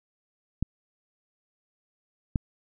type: clicks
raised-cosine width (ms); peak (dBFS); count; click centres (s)
5; -13 / -12; 2; 0.626 / 2.358
effects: none